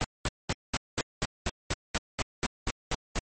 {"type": "noise bursts", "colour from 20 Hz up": "pink", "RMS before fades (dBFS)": -28, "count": 14, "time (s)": [0.01, 3.188], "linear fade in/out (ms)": 0, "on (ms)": 32, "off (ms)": 210, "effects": ["MP3 32 kbps"]}